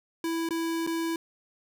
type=tone with dropouts; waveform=square; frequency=330 Hz; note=E4; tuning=2 cents sharp; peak=-28 dBFS; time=0.24-1.16 s; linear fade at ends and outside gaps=2 ms; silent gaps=0.489-0.507 / 0.866-0.873 s; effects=none